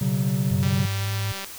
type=chord; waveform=triangle; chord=B suspended second; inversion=none; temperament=equal with one note detuned; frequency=123.47 / 138.59 / 188.88 Hz; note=B2 / C#3 / F#3; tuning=0 / 0 / +36 cents; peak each=-24 / -22 / -23 dBFS; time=0.01-0.86 s; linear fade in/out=5 ms
type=tone with pitch glide; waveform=sine; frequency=95.3 to 104.53 Hz; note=G2 to G#2; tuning=-48 to +12 cents; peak=-24 dBFS; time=0.51-1.32 s; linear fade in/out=0 ms; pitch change=+160 cents; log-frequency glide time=0.66-1.15 s
type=click train; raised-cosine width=0.2 ms; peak=-16 dBFS; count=160; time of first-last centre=0.63-1.445 s; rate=195 Hz
effects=white hiss -39 dBFS RMS until 1.58 s